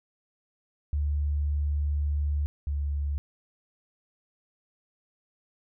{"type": "tone pair in turn", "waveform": "sine", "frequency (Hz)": [73.1, 71.93], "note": ["D2", "D2"], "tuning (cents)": [-7, -35], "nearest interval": "unison", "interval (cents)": 28, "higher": "first", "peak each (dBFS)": [-24, -26], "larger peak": "first", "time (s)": [[0.93, 2.46], [2.67, 3.18]], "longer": "first", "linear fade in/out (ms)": 0, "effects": []}